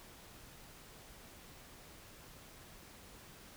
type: silence
effects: pink hiss -56 dBFS RMS until 3.56 s